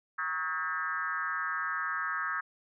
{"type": "tone with frequency modulation", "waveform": "sine", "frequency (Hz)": 1445, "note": "F#6", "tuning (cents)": -41, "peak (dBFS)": -30, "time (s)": [0.18, 2.41], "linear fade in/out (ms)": 10, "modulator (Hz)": 168, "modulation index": 2, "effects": []}